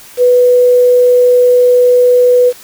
sine tone with quantisation, 493.9 Hz, B4, in tune, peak -4 dBFS, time 0.17-2.53 s, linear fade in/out 50 ms, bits 5, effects white hiss -36 dBFS RMS until 2.63 s

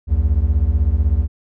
triangle beating tone pair, 64.8 / 80.8 Hz, C2 / E2, -16 / -34 cents, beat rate 16 Hz, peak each -14 dBFS, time 0.07-1.28 s, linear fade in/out 50 ms, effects none

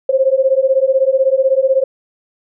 sine beating tone pair, 523.3 / 539.3 Hz, C5 / C#5, 0 / -48 cents, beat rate 16 Hz, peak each -13 dBFS, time 0.09-1.84 s, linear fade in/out 5 ms, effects none

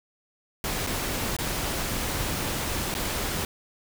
pink noise with dropouts, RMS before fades -29 dBFS, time 0.64-3.45 s, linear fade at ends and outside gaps 1 ms, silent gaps 0.866-0.871 / 1.366-1.387 / 2.941-2.95 s, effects none

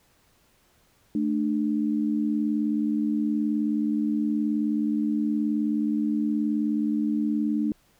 sine tone pair together, 218.9 / 297.9 Hz, A3 / D4, -9 / +25 cents, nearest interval perfect fourth, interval 534 cents, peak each -25 / -25 dBFS, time 1.15-7.72 s, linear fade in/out 2 ms, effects pink hiss -63 dBFS RMS until 7.99 s

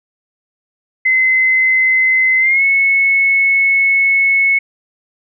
sine tone with pitch glide, 2051 to 2198 Hz, C7 to C#7, -35 to -15 cents, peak -9 dBFS, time 1.05-4.59 s, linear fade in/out 10 ms, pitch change +120 cents, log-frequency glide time 2.39-2.63 s, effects none

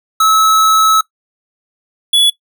square tone pair in turn, 1297 / 3409 Hz, E6 / G#7, -28 / +45 cents, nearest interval octave + perfect fourth, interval 1673 cents, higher second, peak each -8 dBFS, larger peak neither, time 0.2-1.01 / 2.13-2.3 s, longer first, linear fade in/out 5 ms, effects noise-tail reverb RT60 0.1 s tail -20 dB re dry

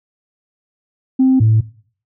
sine tone pair in turn, 261.6 / 109.99 Hz, C4 / A2, 0 / 0 cents, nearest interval octave + minor third, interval 1500 cents, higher first, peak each -7 dBFS, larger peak neither, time 1.19-1.4 / 1.4-1.61 s, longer neither, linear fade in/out 10 ms, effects noise-tail reverb RT60 0.5 s tail -20 dB re dry + tanh soft clip ceiling -5 dBFS

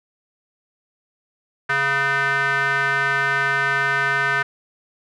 square tone with band-pass filter, 138.59 Hz, C#3, in tune, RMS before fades -20 dBFS, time 1.69-4.43 s, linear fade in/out 10 ms, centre 1600 Hz, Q 4.5, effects none

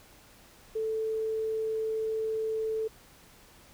sine tone, 440.6 Hz, A4, 2 cents sharp, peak -28 dBFS, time 0.75-2.88 s, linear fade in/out 10 ms, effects pink hiss -56 dBFS RMS until 3.73 s

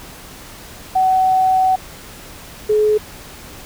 sine tone pair in turn, 752 / 425.2 Hz, F#5 / G#4, +28 / +41 cents, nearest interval minor seventh, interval 987 cents, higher first, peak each -11 dBFS, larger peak neither, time 0.95-1.76 / 2.69-2.98 s, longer first, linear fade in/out 10 ms, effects pink hiss -37 dBFS RMS until 3.65 s

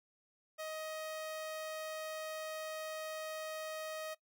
sawtooth tone, 628 Hz, D#5, 16 cents sharp, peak -37 dBFS, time 0.58-4.15 s, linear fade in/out 20 ms, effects noise-tail reverb RT60 0.1 s tail -18 dB re dry

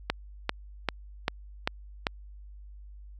click train, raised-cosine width 0.3 ms, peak -9 dBFS, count 6, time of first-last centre 0.1-2.069 s, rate 2.54 Hz, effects added 50 Hz sine -44 dBFS peak until 3.19 s

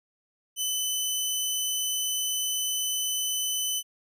15% pulse tone, 3016 Hz, F#7, 32 cents sharp, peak -19 dBFS, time 0.56-3.83 s, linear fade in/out 50 ms, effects none

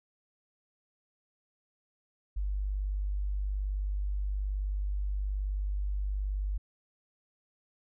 sine tone, 49.43 Hz, G1, 15 cents sharp, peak -29 dBFS, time 2.36-6.58 s, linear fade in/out 10 ms, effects none

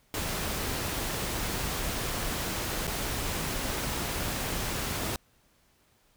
pink noise with dropouts, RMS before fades -32 dBFS, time 0.14-5.16 s, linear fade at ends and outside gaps 1 ms, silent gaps 2.87-2.876 s, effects pink hiss -66 dBFS RMS until 6.16 s

